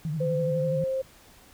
sine tone with vibrato, 154.6 Hz, D#3, 11 cents flat, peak -27 dBFS, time 0.05-0.84 s, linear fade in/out 0 ms, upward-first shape sine, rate 12 Hz, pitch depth 110 cents each way
sine tone with pitch glide, 511 to 528.4 Hz, C5 to C5, -41 to +17 cents, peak -25 dBFS, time 0.2-1.02 s, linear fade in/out 10 ms, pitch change +58 cents, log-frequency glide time 0.43-0.81 s
effects pink hiss -54 dBFS RMS until 1.53 s

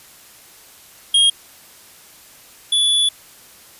square tone pair in turn, 3252 / 3439 Hz, G#7 / A7, -37 / -40 cents, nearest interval minor second, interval 97 cents, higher second, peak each -11 / -14 dBFS, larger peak first, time 1.14-1.3 / 2.72-3.09 s, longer second, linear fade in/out 5 ms, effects white hiss -45 dBFS RMS until 3.79 s + resampled to 32000 Hz

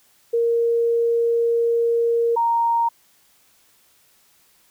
sine tone pair in turn, 466.2 / 930.2 Hz, A#4 / A#5, 0 / -4 cents, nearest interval octave, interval 1196 cents, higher second, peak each -16 dBFS, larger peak neither, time 0.33-2.36 / 2.36-2.89 s, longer first, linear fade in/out 10 ms, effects white hiss -58 dBFS RMS until 4.7 s

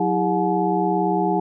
sine tone cluster, 182.2 / 326.3 / 403.9 / 726 / 855 Hz, F#3 / E4 / G#4 / F#5 / A5, -26 / -18 / -48 / -33 / -50 cents, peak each -24 dBFS, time 0-1.4 s, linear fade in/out 5 ms, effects none

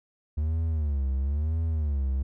triangle tone with vibrato, 73.7 Hz, D2, 7 cents sharp, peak -22 dBFS, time 0.37-2.23 s, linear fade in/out 10 ms, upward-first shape sine, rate 1 Hz, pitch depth 180 cents each way, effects none

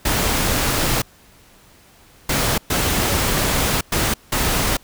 pink noise bursts at uneven times, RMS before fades -19 dBFS, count 5, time 0.05-1.02 / 2.29-2.58 / 2.7-3.81 / 3.92-4.14 / 4.32-4.77 s, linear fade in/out 5 ms, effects pink hiss -50 dBFS RMS until 4.83 s

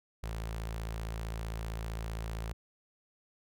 sawtooth tone with notch filter, 55.4 Hz, A1, 13 cents sharp, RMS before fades -38 dBFS, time 0.23-2.53 s, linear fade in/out 5 ms, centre 270 Hz, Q 1.4, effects none

